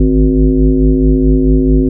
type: tone with frequency modulation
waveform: sine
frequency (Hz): 156.7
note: D#3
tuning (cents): +13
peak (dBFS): -6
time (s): 0-1.89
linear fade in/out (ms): 5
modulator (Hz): 106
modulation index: 1.9
effects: none